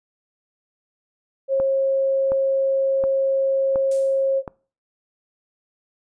sine tone, 540 Hz, C#5, 45 cents flat, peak -16 dBFS, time 1.48-4.43 s, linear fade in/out 50 ms
click train, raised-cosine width 1 ms, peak -16 dBFS, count 5, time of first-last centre 1.6-4.478 s, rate 1.39 Hz
violet noise with exponential decay, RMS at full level -31 dBFS, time 3.91-4.32 s, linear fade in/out 5 ms, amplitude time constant 87 ms
effects noise-tail reverb RT60 0.4 s tail -24 dB re dry + resampled to 22050 Hz

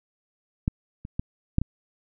clicks, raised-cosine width 5 ms, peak -10 / -24 / -14 / -7 / -14 dBFS, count 5, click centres 0.679 / 1.051 / 1.195 / 1.584 / 1.616 s, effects none

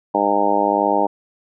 harmonic tone, 101.6 Hz, G#2, 38 cents flat, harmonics 2 / 3 / 4 / 5 / 6 / 7 / 8 / 9, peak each -28 / -23 / -25 / -24 / -22 / -25 / -20 / -21 dBFS, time 0.14-1.07 s, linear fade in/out 10 ms, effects none

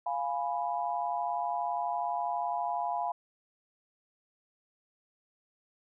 sine chord, F diminished, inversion none, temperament equal, 698.5 / 830.6 / 987.8 Hz, F5 / Ab5 / Cb6, 0 / 0 / 0 cents, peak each -33 / -34 / -35 dBFS, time 0.06-3.12 s, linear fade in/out 5 ms, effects none

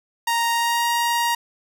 sawtooth tone with pitch glide, 932.3 to 942 Hz, A#5 to A#5, 0 to +18 cents, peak -15 dBFS, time 0.27-1.35 s, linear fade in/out 5 ms, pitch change +18 cents, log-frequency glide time 0.52-0.85 s, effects none

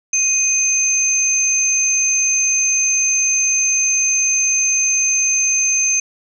sine tone pair together, 2489 / 6272 Hz, D#7 / G8, 0 / 0 cents, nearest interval octave + major third, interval 1600 cents, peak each -21 / -14 dBFS, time 0.13-6 s, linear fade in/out 5 ms, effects none

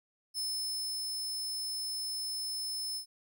sawtooth tone with ADSR envelope, 5240 Hz, E8, 11 cents flat, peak -30 dBFS, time 0.34-3.06 s, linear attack 42 ms, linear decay 640 ms, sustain -2 dB, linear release 96 ms, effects none

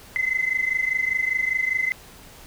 sine tone pair together, 2034 / 2059 Hz, C7 / C7, -50 / -28 cents, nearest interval unison, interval 22 cents, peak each -23 dBFS, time 0.16-1.92 s, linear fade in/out 0 ms, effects tanh soft clip ceiling -13 dBFS + pink hiss -46 dBFS RMS until 2.46 s

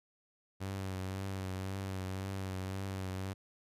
sawtooth tone with vibrato, 95.4 Hz, G2, 47 cents flat, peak -33 dBFS, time 0.6-3.34 s, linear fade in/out 20 ms, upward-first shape triangle, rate 1.9 Hz, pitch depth 40 cents each way, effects resampled to 32000 Hz

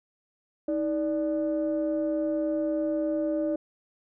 sine tone pair together, 316.1 / 587.3 Hz, D#4 / D5, +27 / 0 cents, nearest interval major seventh, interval 1073 cents, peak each -26 / -27 dBFS, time 0.68-3.56 s, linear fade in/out 5 ms, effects tanh soft clip ceiling -19 dBFS

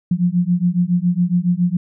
sine beating tone pair, 173.2 / 180.4 Hz, F3 / F#3, -14 / -44 cents, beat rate 7.2 Hz, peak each -17 dBFS, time 0.11-1.77 s, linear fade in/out 5 ms, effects none

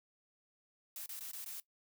blue noise with dropouts, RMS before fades -45 dBFS, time 0.96-1.6 s, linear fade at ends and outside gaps 2 ms, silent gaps 1.061-1.091 / 1.194-1.207 / 1.315-1.332 / 1.445-1.46 s, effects noise-tail reverb RT60 0.1 s tail -19 dB re dry

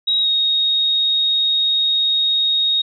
sine tone with pitch glide, 3815 to 3743 Hz, A#7 to A#7, +39 to +6 cents, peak -14 dBFS, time 0.07-2.82 s, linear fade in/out 10 ms, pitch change -33 cents, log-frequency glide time 0.21-0.27 s, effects none

